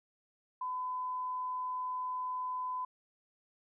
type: tone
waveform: sine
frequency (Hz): 1009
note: B5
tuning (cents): +37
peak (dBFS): -34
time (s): 0.61-2.85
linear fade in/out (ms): 5
effects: none